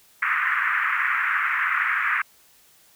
pink band-pass noise, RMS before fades -23 dBFS, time 0.22-2.22 s, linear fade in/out 5 ms, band 1200 to 2200 Hz, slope 48 dB/octave, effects white hiss -56 dBFS RMS until 2.95 s

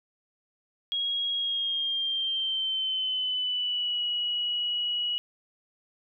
sine tone with pitch glide, 3294 to 2918 Hz, G#7 to F#7, -15 to -25 cents, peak -26 dBFS, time 0.92-5.18 s, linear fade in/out 0 ms, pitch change -210 cents, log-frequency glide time 1.33-4.02 s, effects none

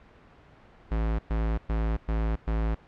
square tone bursts, 55 Hz, A1, in tune, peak -25 dBFS, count 5, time 0.91-2.75 s, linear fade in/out 10 ms, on 280 ms, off 110 ms, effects pink hiss -54 dBFS RMS until 2.87 s + low-pass 2000 Hz 12 dB/octave

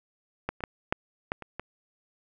clicks, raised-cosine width 0.5 ms, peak -14 / -27 / -13 / -9 / -13 / -25 / -19 dBFS, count 7, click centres 0.49 / 0.606 / 0.638 / 0.925 / 1.319 / 1.423 / 1.596 s, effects none

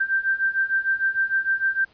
sine beating tone pair, 1566 / 1572.6 Hz, G6 / G6, -2 / +5 cents, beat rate 6.6 Hz, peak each -24 / -22 dBFS, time 0-1.85 s, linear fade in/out 10 ms, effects pink hiss -57 dBFS RMS until 1.93 s + resampled to 11025 Hz

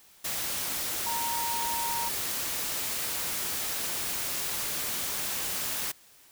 sine tone in noise, 932.3 Hz, A#5, in tune, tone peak -31 dBFS, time 1.06-2.09 s, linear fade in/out 10 ms, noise white, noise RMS -32 dBFS, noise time 0.24-5.92 s, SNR -2 dB, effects white hiss -57 dBFS RMS until 6.31 s

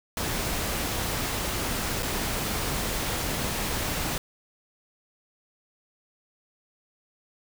pink noise with dropouts, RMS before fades -29 dBFS, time 0.17-4.18 s, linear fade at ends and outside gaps 2 ms, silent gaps 2.025-2.029 s, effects none

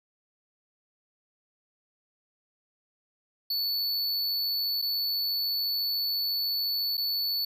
square tone with dropouts, 4453 Hz, C#8, 7 cents sharp, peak -27 dBFS, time 3.5-7.45 s, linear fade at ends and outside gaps 5 ms, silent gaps 4.817-4.822 / 6.971-6.977 s, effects none

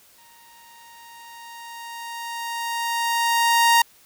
sawtooth tone with exponential growth, 932.3 Hz, A#5, in tune, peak -9 dBFS, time 0.18-3.82 s, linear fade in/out 5 ms, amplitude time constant 790 ms, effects white hiss -54 dBFS RMS until 4.05 s

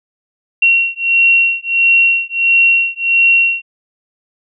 sine beating tone pair, 2736 / 2737.5 Hz, F7 / F7, -36 / -35 cents, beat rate 1.5 Hz, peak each -12 dBFS, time 0.62-3.62 s, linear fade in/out 5 ms, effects none

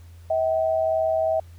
sine tone pair together, 643 / 765.5 Hz, E5 / G5, -43 / -41 cents, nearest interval minor third, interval 302 cents, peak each -20 / -27 dBFS, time 0.3-1.4 s, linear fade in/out 5 ms, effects added 85 Hz sine -42 dBFS peak until 1.58 s + pink hiss -58 dBFS RMS until 1.58 s

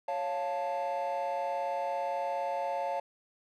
triangle chord, Db augmented, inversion none, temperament equal, 554.4 / 698.5 / 880 Hz, Db5 / F5 / A5, 0 / 0 / 0 cents, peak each -32 dBFS, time 0.08-3 s, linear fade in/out 5 ms, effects tanh soft clip ceiling -24 dBFS

